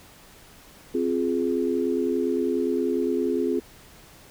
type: chord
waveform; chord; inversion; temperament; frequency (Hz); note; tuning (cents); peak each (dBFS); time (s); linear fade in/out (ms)
sine; F minor; second; just; 261.9 / 349.2 / 419.1; C4 / F4 / Ab4; +2 / 0 / +16; -26; 0.94-3.6; 10
effects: pink hiss -50 dBFS RMS until 4.3 s